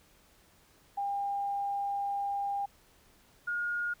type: tone pair in turn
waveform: sine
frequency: 802 / 1429 Hz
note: G5 / F6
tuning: +39 / +39 cents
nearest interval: minor seventh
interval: 1000 cents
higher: second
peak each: -30 / -30 dBFS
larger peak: neither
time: 0.97-2.66 / 3.47-3.94 s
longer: first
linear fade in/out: 10 ms
effects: pink hiss -63 dBFS RMS until 4 s